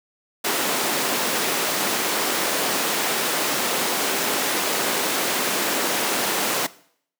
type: high-pass noise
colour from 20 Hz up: pink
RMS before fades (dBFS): -23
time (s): 0.44-6.67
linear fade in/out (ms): 10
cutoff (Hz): 290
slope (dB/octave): 12
effects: noise-tail reverb RT60 0.6 s tail -19 dB re dry + high-pass 150 Hz 12 dB/octave